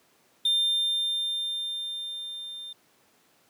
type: tone with level ramp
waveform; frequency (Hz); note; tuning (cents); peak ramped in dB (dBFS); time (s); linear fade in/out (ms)
triangle; 3600; A7; +39; -19 to -36; 0.45-2.73; 5
effects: pink hiss -63 dBFS RMS until 3.49 s + high-pass 200 Hz 12 dB/octave